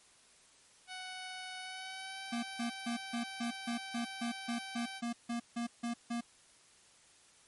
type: tone with pitch glide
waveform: 10% pulse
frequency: 743 to 773.7 Hz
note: F#5 to G5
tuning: +7 to -23 cents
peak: -34 dBFS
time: 0.87-5.02 s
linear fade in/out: 50 ms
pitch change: +70 cents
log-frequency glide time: 1.6-2.22 s
type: tone bursts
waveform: square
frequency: 235.8 Hz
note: A#3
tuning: 20 cents sharp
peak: -35 dBFS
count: 15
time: 2.32-6.21 s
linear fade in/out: 10 ms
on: 110 ms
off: 160 ms
effects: white hiss -63 dBFS RMS until 7.47 s + MP3 48 kbps